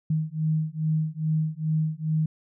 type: beating tone pair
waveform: sine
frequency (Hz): 155.56 / 157.96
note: D#3 / D#3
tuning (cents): 0 / +26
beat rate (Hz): 2.4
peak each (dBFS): -26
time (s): 0.1-2.26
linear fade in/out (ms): 5
effects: none